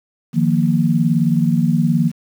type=chord; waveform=sine; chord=Eb suspended second; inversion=none; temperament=equal; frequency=155.56 / 174.61 / 233.1 Hz; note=Eb3 / F3 / Bb3; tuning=0 / 0 / 0 cents; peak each=-17 dBFS; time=0.33-2.12 s; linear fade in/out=50 ms; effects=7-bit